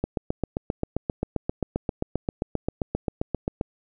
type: click train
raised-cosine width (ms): 2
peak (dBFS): -11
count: 28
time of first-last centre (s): 0.04-3.611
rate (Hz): 7.56
effects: none